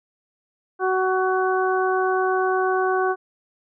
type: harmonic tone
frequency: 374.3 Hz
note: F#4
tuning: 20 cents sharp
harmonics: 1 / 2 / 3 / 4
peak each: -21 / -24 / -26 / -27 dBFS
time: 0.79-3.16 s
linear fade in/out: 50 ms
effects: none